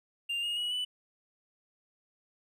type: tone with pitch steps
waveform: triangle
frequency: 2794 / 2854 / 2916 / 2979 Hz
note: F7 / F7 / F#7 / F#7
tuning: 0 / +37 / -26 / +11 cents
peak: -29 dBFS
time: 0.29-0.85 s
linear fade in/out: 10 ms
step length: 140 ms
effects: none